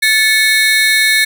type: ring-modulated tone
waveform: 30% pulse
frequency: 1975.5 Hz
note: B6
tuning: in tune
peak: -3 dBFS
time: 0.02-1.25 s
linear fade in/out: 10 ms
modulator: 232 Hz
effects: none